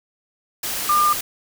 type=tone in noise; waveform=sine; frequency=1202 Hz; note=D6; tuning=40 cents sharp; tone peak=-14 dBFS; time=0.89-1.13 s; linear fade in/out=5 ms; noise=white; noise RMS=-26 dBFS; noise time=0.63-1.21 s; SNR=+9 dB; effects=none